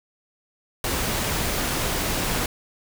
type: noise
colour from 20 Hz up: pink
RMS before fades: -25 dBFS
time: 0.84-2.46 s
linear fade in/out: 2 ms
effects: none